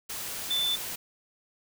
sine tone in noise, 3520 Hz, A7, in tune, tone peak -25 dBFS, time 0.5-0.76 s, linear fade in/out 10 ms, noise white, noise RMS -36 dBFS, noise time 0.09-0.96 s, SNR +8 dB, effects none

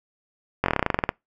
slowing click train, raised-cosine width 0.5 ms, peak -5 dBFS, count 14, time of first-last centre 0.64-1.091 s, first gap 21 ms, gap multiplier 1.08, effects noise-tail reverb RT60 0.2 s tail -26 dB re dry

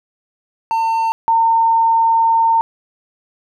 triangle / sine tone pair in turn, 903 / 909.8 Hz, A5 / A#5, +45 / -42 cents, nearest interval unison, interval 13 cents, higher second, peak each -12 / -10 dBFS, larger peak second, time 0.71-1.12 / 1.28-2.61 s, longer second, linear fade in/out 0 ms, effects none

